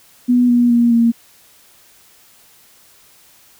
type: tone with pitch steps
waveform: sine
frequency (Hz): 245.8 / 241.3 / 236.9 / 232.5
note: B3 / B3 / A#3 / A#3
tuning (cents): -8 / -40 / +28 / -4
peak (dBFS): -9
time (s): 0.28-1.12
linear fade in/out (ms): 20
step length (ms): 210
effects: white hiss -49 dBFS RMS until 3.59 s